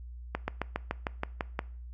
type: slowing click train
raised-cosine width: 0.5 ms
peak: -15 dBFS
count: 9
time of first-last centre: 0.35-1.591 s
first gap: 130 ms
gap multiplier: 1.05
effects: noise-tail reverb RT60 0.5 s tail -21 dB re dry + added 60 Hz sine -41 dBFS peak until 1.93 s